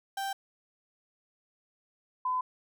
35% pulse / sine tone pair in turn, 784 / 1012 Hz, G5 / B5, 0 / +42 cents, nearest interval major third, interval 442 cents, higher second, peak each -30 / -27 dBFS, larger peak second, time 0.17-0.33 / 2.25-2.41 s, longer neither, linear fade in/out 5 ms, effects none

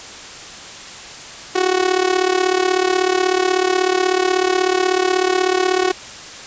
sawtooth tone with amplitude modulation, 370 Hz, F#4, in tune, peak -7 dBFS, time 1.55-5.92 s, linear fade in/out 10 ms, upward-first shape sine, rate 36.3 Hz, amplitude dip 80%, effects white hiss -34 dBFS RMS until 6.46 s + resampled to 16000 Hz

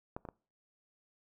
clicks, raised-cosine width 1 ms, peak -25 / -30 / -29 dBFS, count 3, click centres 0.165 / 0.252 / 0.288 s, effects noise-tail reverb RT60 0.4 s tail -24 dB re dry

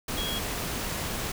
sine tone in noise, 3300 Hz, G#7, 12 cents flat, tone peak -32 dBFS, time 0.17-0.39 s, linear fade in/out 5 ms, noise pink, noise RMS -32 dBFS, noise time 0.08-1.32 s, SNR -3 dB, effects none

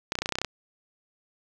clicks, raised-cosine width 0.2 ms, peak -10 dBFS, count 11, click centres 0.121 / 0.154 / 0.188 / 0.22 / 0.259 / 0.291 / 0.323 / 0.355 / 0.386 / 0.416 / 0.447 s, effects none

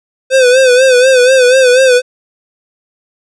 square tone with vibrato, 511 Hz, C5, 41 cents flat, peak -5 dBFS, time 0.3-2.02 s, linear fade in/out 50 ms, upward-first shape sine, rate 4.1 Hz, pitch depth 73 cents each way, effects resampled to 22050 Hz

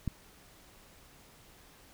click, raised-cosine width 5 ms, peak -19 dBFS, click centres 0.077 s, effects pink hiss -58 dBFS RMS until 1.93 s

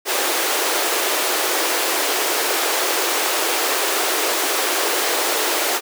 pink high-pass noise, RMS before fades -20 dBFS, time 0.05-5.81 s, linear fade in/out 50 ms, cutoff 330 Hz, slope 48 dB/octave, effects none

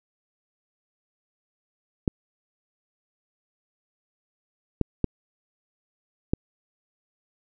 clicks, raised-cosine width 3 ms, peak -8 dBFS, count 4, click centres 2.078 / 4.813 / 5.043 / 6.335 s, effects none

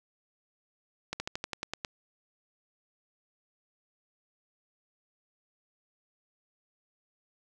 slowing click train, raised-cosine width 0.2 ms, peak -16 dBFS, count 9, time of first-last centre 1.13-1.848 s, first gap 70 ms, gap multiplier 1.07, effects none

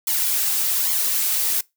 blue noise with flanger, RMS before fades -21 dBFS, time 0.07-1.61 s, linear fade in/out 5 ms, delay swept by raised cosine 0.92 to 5.52 ms, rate 1.2 Hz, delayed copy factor +0.8, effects noise-tail reverb RT60 0.2 s tail -23 dB re dry

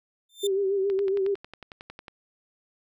sawtooth tone with exponential growth, 3576 Hz, A7, 27 cents sharp, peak -24 dBFS, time 0.29-0.47 s, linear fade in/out 5 ms, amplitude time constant 38 ms
sine tone with vibrato, 392 Hz, G4, in tune, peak -22 dBFS, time 0.43-1.35 s, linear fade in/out 10 ms, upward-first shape sine, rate 7.2 Hz, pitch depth 55 cents each way
click train, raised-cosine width 0.3 ms, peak -25 dBFS, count 14, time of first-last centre 0.9-2.082 s, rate 11 Hz
effects none

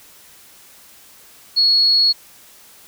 sine tone, 4343 Hz, C#8, 36 cents flat, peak -11 dBFS, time 1.56-2.13 s, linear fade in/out 20 ms, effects white hiss -46 dBFS RMS until 2.87 s

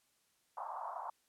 white band-pass noise, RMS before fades -43 dBFS, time 0.57-1.1 s, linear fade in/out 5 ms, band 690 to 1100 Hz, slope 48 dB/octave, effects white hiss -75 dBFS RMS until 1.28 s + low-pass 12000 Hz 12 dB/octave

